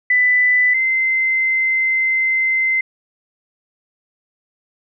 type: tone pair in turn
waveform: sine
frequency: 1993 / 2070 Hz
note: B6 / C7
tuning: +15 / -19 cents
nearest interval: minor second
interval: 66 cents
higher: second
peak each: -11 / -14 dBFS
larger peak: first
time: 0.1-0.74 / 0.74-2.81 s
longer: second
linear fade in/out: 5 ms
effects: none